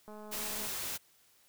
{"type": "click train", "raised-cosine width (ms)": 1, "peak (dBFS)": -36, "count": 126, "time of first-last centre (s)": [0.08, 0.67], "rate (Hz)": 212}
{"type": "noise", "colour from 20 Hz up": "white", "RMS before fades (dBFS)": -38, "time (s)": [0.31, 0.98], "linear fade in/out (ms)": 20}
{"effects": ["white hiss -66 dBFS RMS until 1.48 s"]}